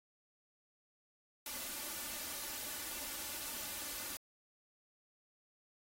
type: noise with comb filter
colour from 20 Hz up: white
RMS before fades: -43 dBFS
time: 1.46-4.17 s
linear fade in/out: 2 ms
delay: 3.4 ms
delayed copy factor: +0.6
effects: AAC 48 kbps